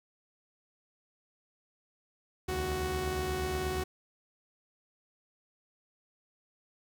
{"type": "tone cluster", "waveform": "sawtooth", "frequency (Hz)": [69.5, 77.9, 371], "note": ["C#2", "D#2", "F#4"], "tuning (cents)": [5, 3, 5], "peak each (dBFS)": [-35, -33, -29], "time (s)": [2.48, 3.84], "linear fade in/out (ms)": 10, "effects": ["10-bit"]}